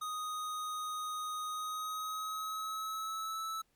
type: tone with pitch glide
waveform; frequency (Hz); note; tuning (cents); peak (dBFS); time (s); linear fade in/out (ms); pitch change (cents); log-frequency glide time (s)
square; 1245 to 1309.2; D#6 to E6; +1 to -12; -37; 0.01-3.62; 10; +87; 1.46-3.42
effects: pink hiss -75 dBFS RMS until 3.75 s + MP3 96 kbps